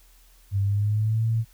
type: tone with pitch glide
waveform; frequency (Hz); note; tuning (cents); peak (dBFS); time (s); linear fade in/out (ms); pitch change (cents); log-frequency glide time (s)
sine; 99 to 113.07; G2 to A2; +18 to +48; -20; 0.51-1.45; 50; +230; 0.62-1.24
effects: added 41 Hz sine -53 dBFS peak until 1.53 s + white hiss -59 dBFS RMS until 1.53 s